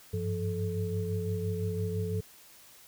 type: tone cluster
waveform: sine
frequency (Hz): 97.6 / 103.5 / 172.5 / 434.4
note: G2 / G#2 / F3 / A4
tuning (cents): -7 / -5 / -21 / -22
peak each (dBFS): -32 / -40 / -36 / -35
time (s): 0.13-2.21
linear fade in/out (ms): 10
effects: white hiss -55 dBFS RMS until 2.87 s